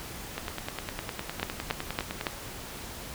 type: two click trains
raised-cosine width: 0.3 ms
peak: -11 / -16 dBFS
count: 4 / 19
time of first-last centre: 1.43-2.268 / 0.38-2.211 s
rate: 3.58 / 9.83 Hz
effects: pink hiss -41 dBFS RMS until 3.14 s